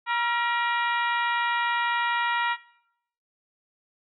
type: harmonic tone with a mistuned harmonic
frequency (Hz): 476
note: A#4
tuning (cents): +36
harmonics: 2 / 3 / 4 / 5 / 6 / 7 / 8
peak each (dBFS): -25 / -28 / -30 / -34 / -38 / -41 / -42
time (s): 0.06-2.57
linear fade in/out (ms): 50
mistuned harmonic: 3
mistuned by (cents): -60
effects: noise-tail reverb RT60 0.7 s tail -19 dB re dry